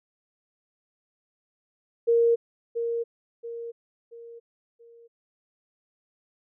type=tone with echo; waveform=sine; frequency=466.2 Hz; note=A#4; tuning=in tune; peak=-17 dBFS; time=2.07-2.36 s; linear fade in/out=20 ms; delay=680 ms; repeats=4; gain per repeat=-8 dB; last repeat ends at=5.08 s; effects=none

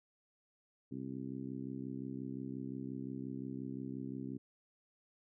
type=harmonic tone; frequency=65.7 Hz; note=C2; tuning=8 cents sharp; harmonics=2 / 3 / 4 / 5 / 6; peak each=-47 / -46 / -43 / -49 / -53 dBFS; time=0.91-4.38 s; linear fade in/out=10 ms; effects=none

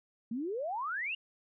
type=exponential sweep; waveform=sine; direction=up; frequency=216.7 to 2900 Hz; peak=-33 dBFS; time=0.31-1.15 s; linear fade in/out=5 ms; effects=none

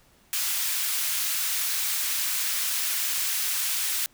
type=high-pass noise; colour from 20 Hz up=white; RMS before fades=-27 dBFS; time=0.33-4.06 s; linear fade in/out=0 ms; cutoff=1500 Hz; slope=12 dB/octave; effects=pink hiss -60 dBFS RMS until 4.13 s

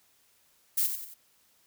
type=noise with echo; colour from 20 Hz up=violet; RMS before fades=-26 dBFS; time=0.77-0.87 s; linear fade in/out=10 ms; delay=91 ms; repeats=3; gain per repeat=-7 dB; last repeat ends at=1.143 s; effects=white hiss -66 dBFS RMS until 1.66 s

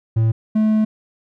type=tone pair in turn; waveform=triangle; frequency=112.5 / 216.3 Hz; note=A2 / A3; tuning=+39 / -29 cents; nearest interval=major seventh; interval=1132 cents; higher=second; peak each=-11 dBFS; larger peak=neither; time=0.16-0.32 / 0.55-0.85 s; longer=second; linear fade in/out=10 ms; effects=none

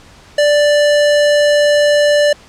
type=tone; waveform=square; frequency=587.3 Hz; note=D5; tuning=in tune; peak=-9 dBFS; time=0.38-2.33 s; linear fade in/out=5 ms; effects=pink hiss -42 dBFS RMS until 2.48 s + low-pass 7000 Hz 12 dB/octave

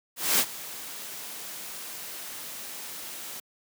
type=noise with ADSR envelope; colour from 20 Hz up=white; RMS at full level=-21 dBFS; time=0.16-3.4 s; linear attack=230 ms; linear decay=60 ms; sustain=-18 dB; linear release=4 ms; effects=high-pass 150 Hz 12 dB/octave

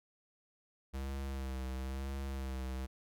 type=tone with vibrato; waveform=square; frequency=66.5 Hz; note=C2; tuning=29 cents sharp; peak=-38 dBFS; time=0.93-2.87 s; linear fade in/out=20 ms; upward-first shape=sine; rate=1 Hz; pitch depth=42 cents each way; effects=none

